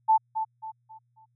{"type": "tone with echo", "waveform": "sine", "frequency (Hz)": 880, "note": "A5", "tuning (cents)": 0, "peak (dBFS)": -16, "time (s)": [0.08, 0.18], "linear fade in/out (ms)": 20, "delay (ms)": 270, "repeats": 4, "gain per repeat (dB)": -9, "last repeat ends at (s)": 1.26, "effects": ["added 120 Hz sine -67 dBFS peak until 1.35 s"]}